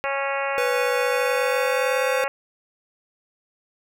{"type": "harmonic tone", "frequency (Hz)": 275.7, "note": "C#4", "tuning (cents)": -9, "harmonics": [2, 3, 4, 5, 6, 7, 8, 9, 10], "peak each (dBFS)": [-27, -30, -31, -32, -34, -33, -34, -34, -36], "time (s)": [0.04, 2.28], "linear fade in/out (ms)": 0}
{"type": "tone with pitch glide", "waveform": "square", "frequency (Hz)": [495.3, 513.1], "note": ["B4", "C5"], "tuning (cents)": [5, -34], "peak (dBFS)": -23, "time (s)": [0.58, 2.24], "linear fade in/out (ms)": 0, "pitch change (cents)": 61, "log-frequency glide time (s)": [0.95, 2.01]}
{"effects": []}